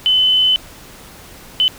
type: tone bursts at uneven times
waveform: sine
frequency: 3028 Hz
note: F#7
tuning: 39 cents sharp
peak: -10 dBFS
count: 2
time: 0.06-0.56 / 1.6-1.68 s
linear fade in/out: 0 ms
effects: pink hiss -39 dBFS RMS until 1.78 s